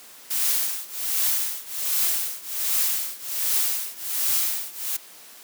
blue noise with tremolo, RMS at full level -21 dBFS, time 0.3-4.97 s, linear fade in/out 10 ms, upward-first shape triangle, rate 1.3 Hz, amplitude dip 95%, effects white hiss -46 dBFS RMS until 5.43 s + high-pass 200 Hz 12 dB/octave

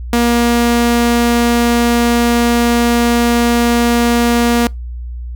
sawtooth tone, 237 Hz, A#3, 29 cents sharp, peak -6 dBFS, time 0.13-4.67 s, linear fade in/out 2 ms, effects noise-tail reverb RT60 0.2 s tail -25 dB re dry + added 60 Hz sine -22 dBFS peak until 5.35 s

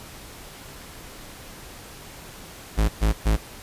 45% pulse tone bursts, 53.4 Hz, G#1, 49 cents sharp, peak -17 dBFS, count 3, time 2.77-3.37 s, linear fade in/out 20 ms, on 120 ms, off 120 ms, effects pink hiss -42 dBFS RMS until 3.62 s + resampled to 32000 Hz

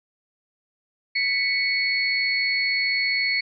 sine tone cluster, 1984 / 2219 / 4377 Hz, B6 / C#7 / C#8, +7 / +1 / -23 cents, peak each -29 / -22 / -26 dBFS, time 1.15-3.41 s, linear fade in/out 10 ms, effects none

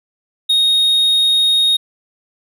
triangle tone, 3729 Hz, A#7, in tune, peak -9 dBFS, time 0.49-1.77 s, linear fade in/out 10 ms, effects none

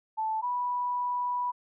sine tone pair in turn, 877 / 982.4 Hz, A5 / B5, -6 / -9 cents, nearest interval major second, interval 197 cents, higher second, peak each -27 dBFS, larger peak neither, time 0.17-0.42 / 0.42-1.52 s, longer second, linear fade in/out 20 ms, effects none

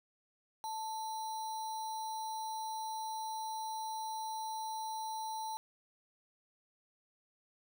sine tone with sample-and-hold, 880 Hz, A5, in tune, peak -37 dBFS, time 0.64-5.57 s, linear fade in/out 0 ms, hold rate 4900 Hz, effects none

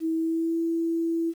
sine tone with pitch glide, 323.5 to 331.6 Hz, E4 to E4, -32 to +10 cents, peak -23 dBFS, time 0-1.34 s, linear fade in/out 50 ms, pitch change +42 cents, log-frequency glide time 0.14-0.58 s, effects 9-bit

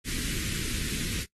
pink band-stop noise, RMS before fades -32 dBFS, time 0.04-1.26 s, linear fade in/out 50 ms, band 350 to 1700 Hz, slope 24 dB/octave, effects noise-tail reverb RT60 0.1 s tail -20 dB re dry + AAC 32 kbps

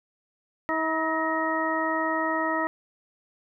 harmonic tone with a mistuned harmonic, 320.4 Hz, E4, 49 cents flat, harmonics 1 / 2 / 3 / 4 / 6, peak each -30 / -30 / -30 / -30 / -30 dBFS, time 0.69-2.67 s, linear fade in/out 0 ms, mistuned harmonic 6, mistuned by -40 cents, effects none

